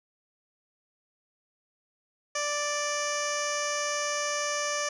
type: tone with low-pass filter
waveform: 15% pulse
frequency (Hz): 587.3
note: D5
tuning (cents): 0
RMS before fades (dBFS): -30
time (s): 2.35-4.89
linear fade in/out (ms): 5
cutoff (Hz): 6400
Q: 3.3
effects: none